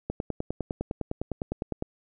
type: click train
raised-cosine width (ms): 2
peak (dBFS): -16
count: 18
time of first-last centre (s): 0.1-1.824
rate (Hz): 9.86
effects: none